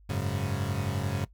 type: chord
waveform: 35% pulse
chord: F# suspended second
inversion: none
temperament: equal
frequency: 92.5 / 103.83 / 138.59 Hz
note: F#2 / G#2 / C#3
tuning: 0 / 0 / 0 cents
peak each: -31 dBFS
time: 0.09-1.25 s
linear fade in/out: 10 ms
effects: noise-tail reverb RT60 0.1 s tail -19 dB re dry + added 50 Hz sine -53 dBFS peak until 1.33 s